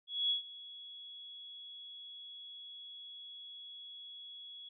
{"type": "tone with ADSR envelope", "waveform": "sine", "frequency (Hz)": 3358, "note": "G#7", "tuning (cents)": 18, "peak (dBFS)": -28, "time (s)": [0.07, 4.69], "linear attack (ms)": 230, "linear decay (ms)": 120, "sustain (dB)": -19, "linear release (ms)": 6, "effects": []}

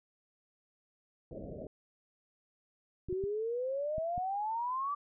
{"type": "low-pass noise", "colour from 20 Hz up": "white", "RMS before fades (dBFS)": -44, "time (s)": [1.31, 1.67], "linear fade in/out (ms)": 2, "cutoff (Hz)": 650, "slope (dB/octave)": 96}
{"type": "clicks", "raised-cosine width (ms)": 5, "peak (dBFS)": -30, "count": 5, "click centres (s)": [3.087, 3.127, 3.239, 3.982, 4.179]}
{"type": "exponential sweep", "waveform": "sine", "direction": "up", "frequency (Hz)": [358.9, 1174.7], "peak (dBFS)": -32, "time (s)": [3.09, 4.95], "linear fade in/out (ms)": 10}
{"effects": []}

